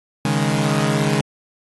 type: chord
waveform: sawtooth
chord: C# suspended second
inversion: none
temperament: equal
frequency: 138.59 / 155.56 / 207.7 Hz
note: C#3 / D#3 / G#3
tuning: 0 / 0 / 0 cents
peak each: -17 dBFS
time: 0.25-1.21 s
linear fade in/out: 2 ms
effects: AAC 32 kbps